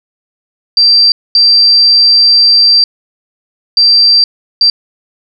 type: tone bursts at uneven times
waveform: sine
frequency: 4699 Hz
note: D8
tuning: in tune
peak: -3 dBFS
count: 4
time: 0.77-1.12 / 1.35-2.84 / 3.77-4.24 / 4.61-4.7 s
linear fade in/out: 2 ms
effects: none